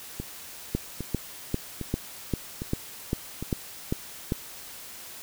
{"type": "two click trains", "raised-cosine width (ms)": 3, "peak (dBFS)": [-12, -19], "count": [10, 5], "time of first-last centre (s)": [[0.75, 4.321], [0.2, 3.426]], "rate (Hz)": [2.52, 1.24], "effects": ["white hiss -43 dBFS RMS until 5.22 s"]}